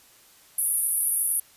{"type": "band-pass noise", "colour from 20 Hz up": "pink", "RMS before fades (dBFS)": -25, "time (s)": [0.58, 1.4], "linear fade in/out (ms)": 5, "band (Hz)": [9600, 12000], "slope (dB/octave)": 96, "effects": ["white hiss -55 dBFS RMS until 1.56 s", "resampled to 32000 Hz"]}